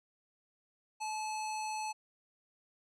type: tone with low-pass filter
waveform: square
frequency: 863 Hz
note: A5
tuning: 34 cents flat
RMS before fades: -38 dBFS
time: 1-1.93 s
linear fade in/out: 20 ms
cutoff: 7900 Hz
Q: 1.7
effects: none